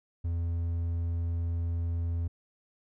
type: tone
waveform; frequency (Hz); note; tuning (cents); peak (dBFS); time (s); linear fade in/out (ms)
triangle; 84.6; E2; +45; -26; 0.24-2.28; 10
effects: none